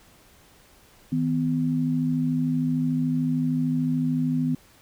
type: tone pair together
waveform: sine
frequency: 158.6 / 252 Hz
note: D#3 / B3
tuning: +33 / +35 cents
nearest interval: minor sixth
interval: 802 cents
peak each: -25 / -23 dBFS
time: 1.12-4.55 s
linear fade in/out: 5 ms
effects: pink hiss -55 dBFS RMS until 4.81 s